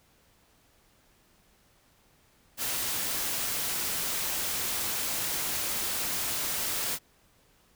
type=noise; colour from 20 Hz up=white; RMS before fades=-31 dBFS; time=2.57-6.99 s; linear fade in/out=50 ms; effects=pink hiss -64 dBFS RMS until 7.75 s